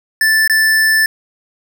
square tone with dropouts, 1760 Hz, A6, in tune, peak -10 dBFS, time 0.21-1.06 s, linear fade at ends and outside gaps 2 ms, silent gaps 0.477-0.497 s, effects 8-bit

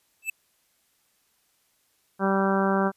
square tone with exponential growth, 2632 Hz, E7, 3 cents flat, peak -23 dBFS, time 0.22-0.3 s, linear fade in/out 5 ms, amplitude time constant 17 ms
harmonic tone, 194.4 Hz, G3, 14 cents flat, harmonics 1 / 2 / 3 / 4 / 5 / 6 / 7 / 8, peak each -24 / -27 / -29 / -30 / -31 / -32 / -32 / -33 dBFS, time 2.19-2.92 s, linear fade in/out 50 ms
effects white hiss -68 dBFS RMS until 2.96 s + resampled to 32000 Hz

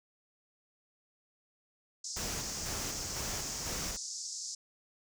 white band-pass noise, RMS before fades -41 dBFS, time 2.04-4.55 s, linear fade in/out 5 ms, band 4900 to 7200 Hz, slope 48 dB/octave
pink noise with tremolo, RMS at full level -39 dBFS, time 2.16-3.97 s, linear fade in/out 10 ms, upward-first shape square, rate 2 Hz, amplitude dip 40%
effects none

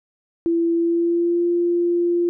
sine tone with pitch glide, 335.9 to 346.5 Hz, E4 to F4, +33 to -14 cents, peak -16 dBFS, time 0.46-2.29 s, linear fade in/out 0 ms, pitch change +53 cents, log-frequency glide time 0.74-1.46 s, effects none

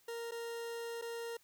40% pulse tone with dropouts, 465.3 Hz, A#4, 3 cents flat, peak -39 dBFS, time 0.08-1.37 s, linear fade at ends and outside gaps 5 ms, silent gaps 0.311-0.318 / 1.015-1.021 s, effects white hiss -69 dBFS RMS until 1.43 s

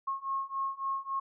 sine beating tone pair, 1083 / 1086.6 Hz, C#6 / C#6, -41 / -35 cents, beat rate 3.6 Hz, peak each -35 / -34 dBFS, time 0.07-1.2 s, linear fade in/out 10 ms, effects none

